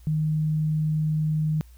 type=tone; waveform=sine; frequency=154.7 Hz; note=D#3; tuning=10 cents flat; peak=-21 dBFS; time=0.07-1.61 s; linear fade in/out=0 ms; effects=added 60 Hz sine -46 dBFS peak until 1.77 s + white hiss -61 dBFS RMS until 1.77 s